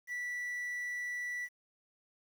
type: tone with quantisation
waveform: triangle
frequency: 1959 Hz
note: B6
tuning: 15 cents flat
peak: -34 dBFS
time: 0.07-1.49 s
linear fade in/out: 50 ms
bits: 10
effects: none